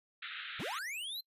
pink band-pass noise, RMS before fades -44 dBFS, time 0.22-0.79 s, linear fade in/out 5 ms, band 1300 to 3900 Hz, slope 96 dB/octave
square linear sweep, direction up, 69.3 to 4186 Hz, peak -39 dBFS, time 0.59-1.21 s, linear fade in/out 10 ms
effects noise-tail reverb RT60 0.1 s tail -26 dB re dry + resampled to 32000 Hz

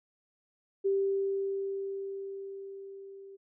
sine tone with level ramp, 392 Hz, G4, in tune, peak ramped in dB -24 to -46 dBFS, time 0.84-3.37 s, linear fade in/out 20 ms, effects none

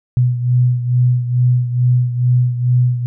sine beating tone pair, 123.47 / 125.77 Hz, B2 / B2, 0 / +32 cents, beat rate 2.3 Hz, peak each -12 / -18 dBFS, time 0.17-3.06 s, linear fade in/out 0 ms, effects none

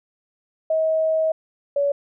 sine tone pair in turn, 637 / 567.5 Hz, D#5 / C#5, +41 / +41 cents, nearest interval major second, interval 200 cents, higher first, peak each -17 dBFS, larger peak neither, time 0.7-1.32 / 1.76-1.92 s, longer first, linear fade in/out 5 ms, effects none

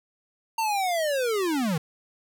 square linear sweep, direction down, 918 to 146.4 Hz, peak -24 dBFS, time 0.58-1.78 s, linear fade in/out 5 ms, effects none

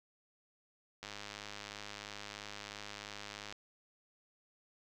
click train, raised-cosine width 0.2 ms, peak -27 dBFS, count 258, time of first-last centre 1.03-3.525 s, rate 103 Hz, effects none

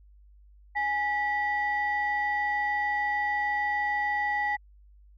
sine tone pair together, 830.6 / 1951.1 Hz, G#5 / B6, 0 / -22 cents, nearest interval octave + minor third, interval 1478 cents, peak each -27 dBFS, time 0.75-4.57 s, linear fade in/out 20 ms, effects tanh soft clip ceiling -19 dBFS + added 50 Hz sine -52 dBFS peak until 5.17 s

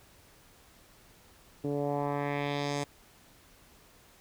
10% pulse tone with low-pass filter sweep, 143.6 Hz, D3, 39 cents flat, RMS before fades -32 dBFS, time 1.64-2.84 s, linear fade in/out 5 ms, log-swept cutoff 360 to 8000 Hz, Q 1.7, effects pink hiss -59 dBFS RMS until 4.2 s

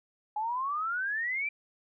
sine exponential sweep, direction up, 830.6 to 2378 Hz, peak -29 dBFS, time 0.36-1.49 s, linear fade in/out 5 ms, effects none

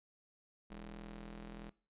sawtooth ring-modulated tone, 123.47 Hz, B2, in tune, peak -40 dBFS, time 0.7-1.7 s, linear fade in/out 10 ms, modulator 82.4 Hz, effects noise-tail reverb RT60 0.4 s tail -21 dB re dry + resampled to 8000 Hz

